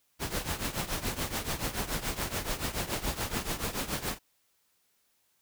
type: noise with tremolo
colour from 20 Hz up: pink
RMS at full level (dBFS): -30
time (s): 0.19-4.19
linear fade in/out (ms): 50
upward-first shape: triangle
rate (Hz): 7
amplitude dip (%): 85
effects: white hiss -72 dBFS RMS until 5.41 s